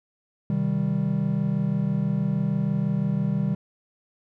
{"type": "chord", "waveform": "triangle", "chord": "C minor", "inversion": "none", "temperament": "just", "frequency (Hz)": [130.81, 156.98, 196.22], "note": ["C3", "Eb3", "G3"], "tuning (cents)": [0, 16, 2], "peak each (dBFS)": [-26, -24, -23], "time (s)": [0.5, 3.55], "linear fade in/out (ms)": 2, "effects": []}